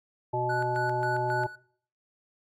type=harmonic tone; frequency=123.47 Hz; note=B2; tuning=in tune; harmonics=1 / 3 / 5 / 7; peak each=-33 / -32 / -33 / -29 dBFS; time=0.33-1.47 s; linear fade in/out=10 ms
type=tone with tremolo; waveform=triangle; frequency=1477 Hz; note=F#6; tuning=3 cents flat; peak=-29 dBFS; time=0.49-1.56 s; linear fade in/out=10 ms; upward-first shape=square; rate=3.7 Hz; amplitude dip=75%
effects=noise-tail reverb RT60 0.6 s tail -23 dB re dry + AAC 64 kbps